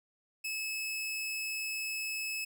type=tone; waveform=sawtooth; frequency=2593 Hz; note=E7; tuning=29 cents flat; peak=-31 dBFS; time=0.44-2.45 s; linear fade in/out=10 ms; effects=none